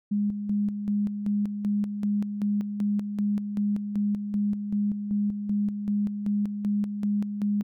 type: tone with tremolo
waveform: sine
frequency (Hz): 205.5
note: G#3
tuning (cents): -18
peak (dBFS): -22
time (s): 0.11-7.63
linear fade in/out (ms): 10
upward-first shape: square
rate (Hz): 2.6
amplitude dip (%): 55
effects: none